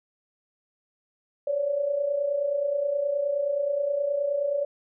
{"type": "tone pair together", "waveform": "sine", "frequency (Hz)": [544, 573.5], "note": ["C#5", "D5"], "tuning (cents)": [-33, -41], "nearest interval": "minor second", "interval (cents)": 92, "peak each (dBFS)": [-31, -24], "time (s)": [1.47, 4.65], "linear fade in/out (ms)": 5, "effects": []}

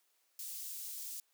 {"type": "high-pass noise", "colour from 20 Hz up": "white", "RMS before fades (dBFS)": -44, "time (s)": [0.39, 1.2], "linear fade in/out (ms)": 2, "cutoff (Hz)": 5600, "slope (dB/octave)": 12, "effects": ["white hiss -75 dBFS RMS until 1.33 s", "high-pass 400 Hz 12 dB/octave"]}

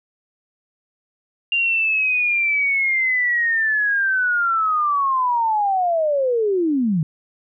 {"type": "linear sweep", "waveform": "sine", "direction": "down", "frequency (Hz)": [2794, 146.83], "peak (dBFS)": -16, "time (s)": [1.52, 7.03], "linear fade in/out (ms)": 2, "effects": []}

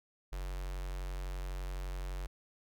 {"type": "tone with notch filter", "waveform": "square", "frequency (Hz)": 45.91, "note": "F#1", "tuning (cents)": -13, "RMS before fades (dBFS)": -39, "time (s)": [0.32, 2.27], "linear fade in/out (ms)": 10, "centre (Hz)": 200, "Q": 0.7, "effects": []}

